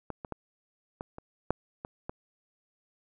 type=clicks; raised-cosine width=1 ms; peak=-21 / -24 / -21 / -22 / -28 / -11 / -23 / -21 dBFS; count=8; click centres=0.103 / 0.248 / 0.323 / 1.009 / 1.184 / 1.506 / 1.849 / 2.095 s; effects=none